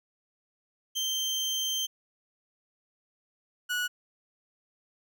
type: tone pair in turn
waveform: 30% pulse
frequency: 3136 / 1465.1 Hz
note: G7 / F#6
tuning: 0 / -17 cents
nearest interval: octave + minor second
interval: 1317 cents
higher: first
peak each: -25 dBFS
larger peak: neither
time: 0.95-1.87 / 3.69-3.88 s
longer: first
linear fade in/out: 20 ms
effects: none